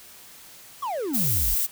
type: exponential sweep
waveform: triangle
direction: down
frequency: 1176 to 38.1 Hz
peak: -24 dBFS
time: 0.82-1.55 s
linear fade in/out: 10 ms
type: noise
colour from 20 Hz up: violet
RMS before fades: -24 dBFS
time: 1.13-1.67 s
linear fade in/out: 20 ms
effects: white hiss -47 dBFS RMS until 1.71 s